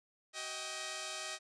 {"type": "tone cluster", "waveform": "5% pulse", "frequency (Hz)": [377.8, 629, 793], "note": ["F#4", "D#5", "G5"], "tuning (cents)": [36, 19, 20], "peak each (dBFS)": [-38, -30, -35], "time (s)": [0.33, 1.39], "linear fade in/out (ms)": 50, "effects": ["resampled to 22050 Hz"]}